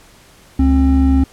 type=tone pair together; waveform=triangle; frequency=70.57 / 266.6 Hz; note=C#2 / C4; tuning=+32 / +33 cents; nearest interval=octave + major seventh; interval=2301 cents; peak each=-10 dBFS; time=0.59-1.24 s; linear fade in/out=5 ms; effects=pink hiss -46 dBFS RMS until 1.32 s + low-pass 12000 Hz 12 dB/octave